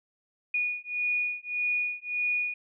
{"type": "beating tone pair", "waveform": "sine", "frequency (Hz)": [2455, 2456.7], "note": ["D#7", "D#7"], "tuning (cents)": [-24, -23], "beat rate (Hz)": 1.7, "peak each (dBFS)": -30, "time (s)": [0.54, 2.54], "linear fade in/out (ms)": 5, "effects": []}